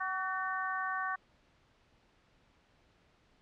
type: harmonic tone with a mistuned harmonic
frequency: 378 Hz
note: F#4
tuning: 37 cents sharp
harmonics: 2 / 3 / 4 / 5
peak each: -40 / -36 / -38 / -40 dBFS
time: 0-1.16 s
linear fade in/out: 10 ms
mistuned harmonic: 5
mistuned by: -67 cents
effects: pink hiss -68 dBFS RMS until 3.41 s + low-pass 4000 Hz 12 dB/octave